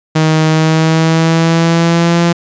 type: tone with pitch glide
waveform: sawtooth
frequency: 157.5 to 170.77 Hz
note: D#3 to F3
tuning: +21 to -39 cents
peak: -4 dBFS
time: 0.15-2.33 s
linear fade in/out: 10 ms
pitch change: +140 cents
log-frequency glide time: 0.49-2.22 s
effects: resampled to 16000 Hz